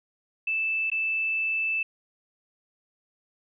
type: tone with dropouts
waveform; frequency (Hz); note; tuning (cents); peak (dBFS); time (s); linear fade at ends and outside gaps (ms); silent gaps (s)
sine; 2637; E7; 0; -24; 0.47-1.83; 5; 0.901-0.916
effects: none